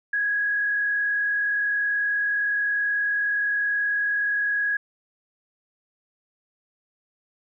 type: tone with frequency modulation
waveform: sine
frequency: 1661.2 Hz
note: G#6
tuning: in tune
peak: -21 dBFS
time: 0.13-4.77 s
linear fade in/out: 5 ms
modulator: 38.9 Hz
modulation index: 0.57
effects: none